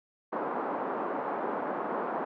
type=band-pass noise; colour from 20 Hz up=white; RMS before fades=-33 dBFS; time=0.32-2.25 s; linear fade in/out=10 ms; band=230 to 1100 Hz; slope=24 dB/octave; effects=none